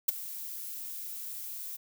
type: noise with ADSR envelope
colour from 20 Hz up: violet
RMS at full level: -23 dBFS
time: 0.08-1.77 s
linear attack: 9 ms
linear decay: 15 ms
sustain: -17 dB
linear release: 14 ms
effects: none